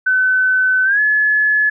sine tone with pitch glide, 1515 to 1710.4 Hz, F#6 to A6, +40 to -49 cents, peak -11 dBFS, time 0.06-1.7 s, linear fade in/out 10 ms, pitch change +211 cents, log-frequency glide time 0.84-1 s, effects none

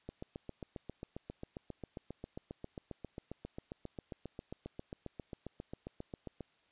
click train, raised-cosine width 2 ms, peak -29 dBFS, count 48, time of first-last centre 0.09-6.407 s, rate 7.44 Hz, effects white hiss -71 dBFS RMS until 6.71 s + resampled to 8000 Hz

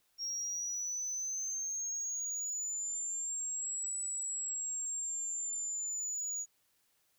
sine exponential two-way sweep, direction up then down, 5570 to 7902 to 6790 Hz, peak -33 dBFS, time 0.18-6.46 s, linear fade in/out 50 ms, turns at 3.99 s, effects tanh soft clip ceiling -33 dBFS + white hiss -74 dBFS RMS until 7.18 s

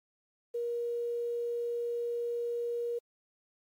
sine tone with quantisation, 474 Hz, A#4, 29 cents sharp, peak -31 dBFS, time 0.54-2.99 s, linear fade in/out 10 ms, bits 10, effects AAC 64 kbps

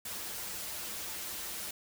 white noise with comb filter, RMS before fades -40 dBFS, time 0.05-1.71 s, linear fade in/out 5 ms, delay 7.4 ms, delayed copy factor -0.85, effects none

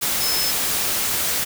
sine tone in noise, 5200 Hz, E8, 24 cents flat, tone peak -23 dBFS, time 0.2-0.52 s, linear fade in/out 20 ms, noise white, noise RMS -22 dBFS, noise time 0.01-1.45 s, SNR -4 dB, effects none

